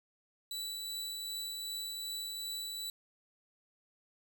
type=tone with tremolo; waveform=sawtooth; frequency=3951 Hz; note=B7; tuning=in tune; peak=-34 dBFS; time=0.51-2.9 s; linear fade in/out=2 ms; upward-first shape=triangle; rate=2.6 Hz; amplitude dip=25%; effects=none